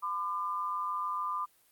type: tone pair together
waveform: sine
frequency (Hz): 1013.1 / 1200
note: B5 / D6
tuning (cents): +44 / +37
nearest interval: minor third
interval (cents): 293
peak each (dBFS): -35 / -33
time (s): 0.02-1.46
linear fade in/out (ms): 20
effects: white hiss -66 dBFS RMS until 1.71 s + Opus 32 kbps